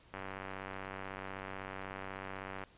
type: click train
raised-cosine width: 0.5 ms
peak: -27 dBFS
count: 241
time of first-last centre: 0.14-2.637 s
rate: 96.1 Hz
effects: pink hiss -63 dBFS RMS until 2.77 s + resampled to 8000 Hz